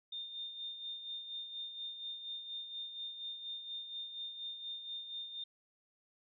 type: tone with tremolo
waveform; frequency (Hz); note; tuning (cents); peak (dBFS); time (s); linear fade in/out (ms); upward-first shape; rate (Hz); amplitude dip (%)
sine; 3628; A#7; -48; -39; 0.12-5.44; 5; sine; 4.2; 55
effects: none